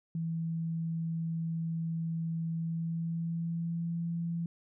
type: tone with pitch glide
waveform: sine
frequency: 164.3 to 168.63 Hz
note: E3 to E3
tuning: -5 to +40 cents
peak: -31 dBFS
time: 0.15-4.46 s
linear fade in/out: 2 ms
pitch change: +45 cents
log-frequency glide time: 2.52-3.94 s
effects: none